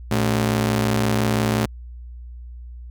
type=ring-modulated tone; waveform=sawtooth; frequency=164.81 Hz; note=E3; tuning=in tune; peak=-11 dBFS; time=0.11-1.66 s; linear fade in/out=5 ms; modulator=49.5 Hz; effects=added 60 Hz sine -34 dBFS peak until 2.9 s